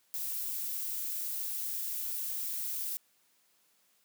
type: noise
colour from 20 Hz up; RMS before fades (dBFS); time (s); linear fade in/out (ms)
violet; -36; 0.14-2.97; 0
effects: white hiss -70 dBFS RMS until 4.04 s + high-pass 150 Hz 12 dB/octave